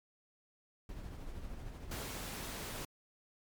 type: noise with tremolo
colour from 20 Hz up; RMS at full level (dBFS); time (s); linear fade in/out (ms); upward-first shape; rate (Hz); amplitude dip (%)
brown; -43; 0.89-2.04; 2; triangle; 13; 40
type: noise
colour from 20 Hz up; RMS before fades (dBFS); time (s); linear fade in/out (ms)
pink; -43; 1.91-2.85; 5
effects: MP3 96 kbps